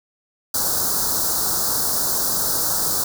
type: band-stop noise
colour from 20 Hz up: white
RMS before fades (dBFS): -21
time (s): 0.54-3.04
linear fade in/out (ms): 5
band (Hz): 1500 to 4200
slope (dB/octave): 48
effects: none